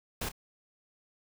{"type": "noise with echo", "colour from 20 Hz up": "pink", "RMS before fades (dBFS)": -35, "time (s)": [0.21, 0.29], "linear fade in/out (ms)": 5, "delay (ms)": 28, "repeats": 1, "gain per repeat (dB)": -12, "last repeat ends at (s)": 0.318, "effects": []}